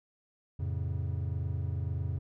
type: chord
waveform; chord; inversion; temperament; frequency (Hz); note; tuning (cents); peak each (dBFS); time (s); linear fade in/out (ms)
triangle; F augmented; none; just; 87.31 / 109.13 / 136.42; F2 / A2 / C#3; 0 / -14 / -27; -31 / -35 / -35; 0.59-2.19; 10
effects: none